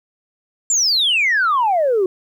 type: exponential sweep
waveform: sine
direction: down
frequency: 7459 to 359.3 Hz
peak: -12 dBFS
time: 0.7-2.06 s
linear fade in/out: 2 ms
effects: tanh soft clip ceiling -10 dBFS + 9-bit